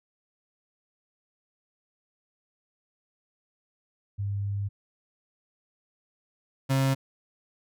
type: tone pair in turn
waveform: sine / 35% pulse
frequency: 100.4 / 134.64 Hz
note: G2 / C3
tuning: +42 / +50 cents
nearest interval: perfect fourth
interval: 508 cents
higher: second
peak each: -27 / -20 dBFS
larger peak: second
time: 4.18-4.69 / 6.69-6.95 s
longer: first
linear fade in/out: 20 ms
effects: none